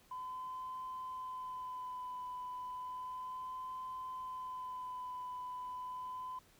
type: tone with vibrato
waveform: sine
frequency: 1012 Hz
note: B5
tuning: 42 cents sharp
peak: -40 dBFS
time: 0.11-6.39 s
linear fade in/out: 5 ms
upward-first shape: sine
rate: 0.33 Hz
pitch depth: 21 cents each way
effects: tanh soft clip ceiling -37 dBFS + pink hiss -66 dBFS RMS until 6.59 s